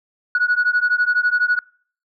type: beating tone pair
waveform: sine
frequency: 1458 / 1470 Hz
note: F#6 / F#6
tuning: -26 / -12 cents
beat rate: 12 Hz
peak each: -17 dBFS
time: 0.35-1.59 s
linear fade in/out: 2 ms
effects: noise-tail reverb RT60 0.5 s tail -26 dB re dry + tanh soft clip ceiling -10 dBFS